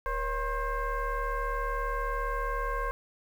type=tone with frequency modulation; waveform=sine; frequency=554.4 Hz; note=C#5; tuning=in tune; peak=-28 dBFS; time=0.06-2.91 s; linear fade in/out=0 ms; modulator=517 Hz; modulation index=1.9; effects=9-bit